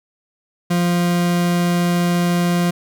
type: tone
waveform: 40% pulse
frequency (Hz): 174.61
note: F3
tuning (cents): 0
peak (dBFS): -14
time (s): 0.7-2.71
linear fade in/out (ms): 10
effects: none